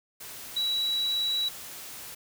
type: tone in noise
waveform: sine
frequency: 3908 Hz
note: B7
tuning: 19 cents flat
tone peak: -25 dBFS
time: 0.56-1.49 s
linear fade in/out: 10 ms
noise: white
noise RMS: -42 dBFS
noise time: 0.2-2.15 s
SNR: +14 dB
effects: none